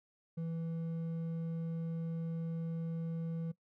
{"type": "tone with hard clipping", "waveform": "sine", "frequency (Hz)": 164.81, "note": "E3", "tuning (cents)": 0, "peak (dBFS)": -37, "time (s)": [0.37, 3.52], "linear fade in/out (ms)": 10, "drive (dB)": 5, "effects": ["noise-tail reverb RT60 0.1 s tail -19 dB re dry"]}